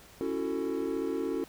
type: chord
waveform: triangle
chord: F# minor seventh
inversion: second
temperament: just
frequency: 277.5 / 333 / 370 / 444 Hz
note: C#4 / E4 / F#4 / A4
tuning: +2 / +18 / 0 / +16 cents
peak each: -33 dBFS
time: 0.21-1.44 s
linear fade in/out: 0 ms
effects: pink hiss -54 dBFS RMS until 1.48 s